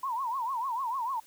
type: tone with vibrato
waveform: sine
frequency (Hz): 995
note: B5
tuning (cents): +13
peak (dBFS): -29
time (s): 0.03-1.2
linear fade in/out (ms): 5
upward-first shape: triangle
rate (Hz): 6.7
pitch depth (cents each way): 220
effects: white hiss -58 dBFS RMS until 1.26 s